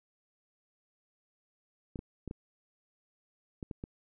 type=clicks; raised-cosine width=3 ms; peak=-26 dBFS; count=7; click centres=1.958 / 1.991 / 2.277 / 2.311 / 3.628 / 3.712 / 3.839 s; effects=none